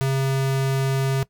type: tone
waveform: square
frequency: 134.8 Hz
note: C#3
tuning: 48 cents flat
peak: -20 dBFS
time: 0.01-1.23 s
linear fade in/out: 0 ms
effects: noise-tail reverb RT60 0.1 s tail -19 dB re dry